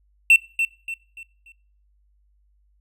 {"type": "tone with echo", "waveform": "triangle", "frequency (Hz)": 2698, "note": "E7", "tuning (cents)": 40, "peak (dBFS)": -8, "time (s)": [0.3, 0.36], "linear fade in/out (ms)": 2, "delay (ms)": 290, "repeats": 4, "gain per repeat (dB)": -9, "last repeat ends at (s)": 1.52, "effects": ["noise-tail reverb RT60 0.5 s tail -22 dB re dry", "added 50 Hz sine -59 dBFS peak until 2.8 s"]}